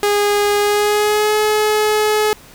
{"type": "tone with pitch glide", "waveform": "sawtooth", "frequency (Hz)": [411, 426], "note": ["G#4", "G#4"], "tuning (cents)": [-18, 44], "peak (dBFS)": -9, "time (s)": [0.03, 2.33], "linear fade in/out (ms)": 0, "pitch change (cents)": 62, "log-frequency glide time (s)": [0.59, 1.37], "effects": ["pink hiss -42 dBFS RMS until 2.54 s"]}